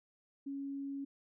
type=tone; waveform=sine; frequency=277.2 Hz; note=C#4; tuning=in tune; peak=-38 dBFS; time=0.46-1.05 s; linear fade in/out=10 ms; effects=none